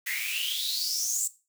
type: noise with high-pass filter sweep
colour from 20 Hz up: white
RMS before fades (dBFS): -30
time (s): 0.06-1.28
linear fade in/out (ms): 10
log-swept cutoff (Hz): 1900 to 7800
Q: 9.5
effects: noise-tail reverb RT60 0.3 s tail -17 dB re dry